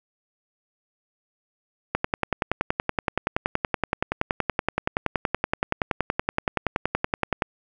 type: click train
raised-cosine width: 0.5 ms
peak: -6 dBFS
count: 59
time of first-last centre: 1.95-7.422 s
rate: 10.6 Hz
effects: none